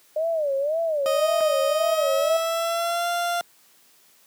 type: tone with vibrato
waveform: sine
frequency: 602 Hz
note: D5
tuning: 43 cents sharp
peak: -21 dBFS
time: 0.16-2.37 s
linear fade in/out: 5 ms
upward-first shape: sine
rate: 1.9 Hz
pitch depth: 180 cents each way
type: tone with pitch glide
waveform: 30% pulse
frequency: 622.3 to 694.5 Hz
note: D#5 to F5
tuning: 0 to -10 cents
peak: -20 dBFS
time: 1.06-3.41 s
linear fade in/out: 0 ms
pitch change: +190 cents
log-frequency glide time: 1.78-3.09 s
type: click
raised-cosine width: 0.5 ms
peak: -21 dBFS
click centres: 1.407 s
effects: white hiss -57 dBFS RMS until 4.26 s + high-pass 150 Hz 12 dB/octave